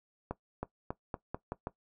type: accelerating click train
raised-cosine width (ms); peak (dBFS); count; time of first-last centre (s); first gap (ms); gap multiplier
1; -21; 7; 0.31-1.671; 320; 0.86
effects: noise-tail reverb RT60 0.1 s tail -17 dB re dry